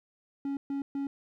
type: tone bursts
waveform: triangle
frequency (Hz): 278.1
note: C#4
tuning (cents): +6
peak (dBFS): -28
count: 3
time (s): 0.45-1.07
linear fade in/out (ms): 2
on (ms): 120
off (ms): 130
effects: none